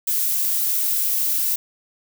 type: noise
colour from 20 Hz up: violet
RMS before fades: -21 dBFS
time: 0.07-1.56 s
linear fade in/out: 5 ms
effects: none